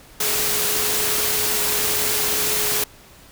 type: tone in noise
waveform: sine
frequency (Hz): 422.7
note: G#4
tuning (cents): +31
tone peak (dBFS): -31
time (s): 0.2-2.84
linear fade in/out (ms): 5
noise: white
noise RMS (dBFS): -21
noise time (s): 0.2-2.84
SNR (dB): -13
effects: pink hiss -47 dBFS RMS until 3.31 s